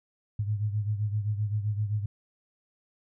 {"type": "beating tone pair", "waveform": "sine", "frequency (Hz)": [103.83, 111.53], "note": ["G#2", "A2"], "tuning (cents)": [0, 24], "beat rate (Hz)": 7.7, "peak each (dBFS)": [-27, -33], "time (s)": [0.39, 2.06], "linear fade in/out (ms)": 5, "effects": []}